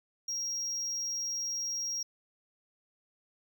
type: tone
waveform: triangle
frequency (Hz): 5620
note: F8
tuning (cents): +10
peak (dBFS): -31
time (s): 0.28-2.03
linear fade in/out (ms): 5
effects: none

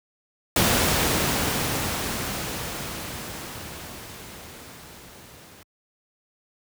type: noise with level ramp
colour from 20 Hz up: pink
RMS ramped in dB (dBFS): -19 to -48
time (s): 0.56-5.63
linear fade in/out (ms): 2
effects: high-pass 60 Hz 12 dB/octave

